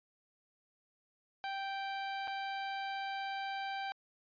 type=tone with dropouts; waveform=sawtooth; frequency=783 Hz; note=G5; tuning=2 cents flat; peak=-33 dBFS; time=1.44-3.92 s; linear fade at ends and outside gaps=0 ms; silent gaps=2.274-2.279 s; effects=resampled to 11025 Hz